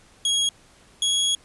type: tone pair in turn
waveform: sawtooth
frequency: 3304 / 3329 Hz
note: G#7 / G#7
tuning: -10 / +3 cents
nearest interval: unison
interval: 13 cents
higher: second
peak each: -16 dBFS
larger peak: neither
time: 0.25-0.49 / 1.02-1.35 s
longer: second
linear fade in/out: 2 ms
effects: pink hiss -54 dBFS RMS until 1.44 s + resampled to 24000 Hz